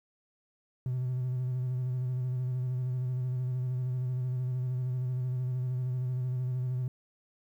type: tone with vibrato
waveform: triangle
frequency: 126.7 Hz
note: B2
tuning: 45 cents sharp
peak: -26 dBFS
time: 0.86-6.88 s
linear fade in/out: 2 ms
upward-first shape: square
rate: 13 Hz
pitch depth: 26 cents each way
effects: tanh soft clip ceiling -24 dBFS + 11-bit